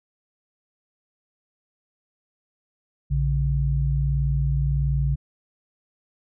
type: tone pair together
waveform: sine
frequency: 59.07 / 140.5 Hz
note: A#1 / C#3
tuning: +24 / +24 cents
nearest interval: octave + minor third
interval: 1500 cents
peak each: -22 dBFS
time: 3.1-5.16 s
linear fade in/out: 20 ms
effects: none